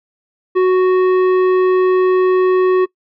sine tone with tanh clipping, 370 Hz, F#4, in tune, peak -11 dBFS, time 0.55-2.86 s, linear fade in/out 20 ms, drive 11 dB, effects noise-tail reverb RT60 0.1 s tail -22 dB re dry

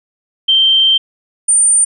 sine tone pair in turn, 3136 / 9020 Hz, G7 / C#9, 0 / +29 cents, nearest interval octave + tritone, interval 1829 cents, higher second, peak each -7 dBFS, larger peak neither, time 0.48-0.98 / 1.48-1.85 s, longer first, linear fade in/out 10 ms, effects none

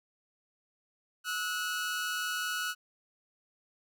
sawtooth tone pair together, 1300 / 1465.1 Hz, E6 / F#6, -24 / -17 cents, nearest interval major second, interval 207 cents, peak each -35 / -29 dBFS, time 1.24-2.75 s, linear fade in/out 50 ms, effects none

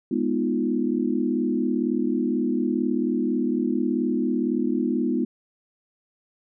sine chord, F half-diminished seventh, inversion first, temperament equal, 207.7 / 246.9 / 311.1 / 349.2 Hz, Ab3 / Cb4 / Eb4 / F4, 0 / 0 / 0 / 0 cents, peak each -28 / -24 / -27 / -28 dBFS, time 0.11-5.25 s, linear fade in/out 5 ms, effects none

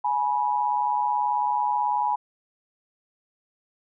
sine tone pair together, 838.7 / 977 Hz, G#5 / B5, +17 / -19 cents, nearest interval minor third, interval 264 cents, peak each -24 dBFS, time 0.04-2.16 s, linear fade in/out 10 ms, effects none

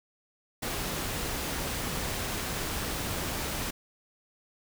pink noise, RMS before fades -33 dBFS, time 0.62-3.71 s, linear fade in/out 10 ms, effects none

